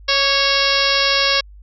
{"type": "harmonic tone with a mistuned harmonic", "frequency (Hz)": 551, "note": "C#5", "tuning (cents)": -11, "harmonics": [1, 2, 3, 4, 5, 6, 7, 8, 9, 10], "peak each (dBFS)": [-23, -23, -23, -23, -23, -23, -23, -23, -23, -23], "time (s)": [0.08, 1.41], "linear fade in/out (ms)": 10, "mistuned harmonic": 2, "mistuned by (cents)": 31, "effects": ["added 50 Hz sine -38 dBFS peak until 1.62 s"]}